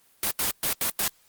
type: noise bursts at uneven times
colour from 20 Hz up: white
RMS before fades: -25 dBFS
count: 5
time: 0.23-0.31 / 0.39-0.51 / 0.63-0.73 / 0.81-0.9 / 0.99-1.08 s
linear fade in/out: 2 ms
effects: white hiss -61 dBFS RMS until 1.28 s + Opus 24 kbps